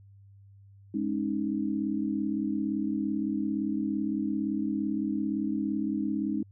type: chord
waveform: sine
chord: Ab suspended fourth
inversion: none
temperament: equal with one note detuned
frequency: 207.7 / 273.4 / 311.1 Hz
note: Ab3 / Db4 / Eb4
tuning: 0 / -24 / 0 cents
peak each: -31 / -32 / -31 dBFS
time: 0.94-6.43 s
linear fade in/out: 5 ms
effects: added 99 Hz sine -51 dBFS peak until 6.51 s